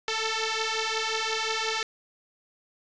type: beating tone pair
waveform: 5% pulse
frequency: 440 / 445.6 Hz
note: A4 / A4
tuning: 0 / +22 cents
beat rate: 5.6 Hz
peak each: -18 dBFS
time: 0.08-1.83 s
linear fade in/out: 2 ms
effects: resampled to 16000 Hz + 7-bit